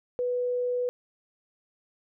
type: tone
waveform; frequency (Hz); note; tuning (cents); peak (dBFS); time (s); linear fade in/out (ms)
sine; 493.2; B4; -2; -25; 0.19-0.89; 0
effects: none